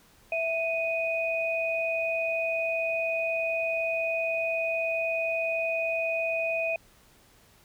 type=tone pair together; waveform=sine; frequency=659.3 / 2489 Hz; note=E5 / D#7; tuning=0 / 0 cents; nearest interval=octave + major seventh; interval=2300 cents; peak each=-28 / -29 dBFS; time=0.32-6.76 s; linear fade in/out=2 ms; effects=pink hiss -59 dBFS RMS until 7.64 s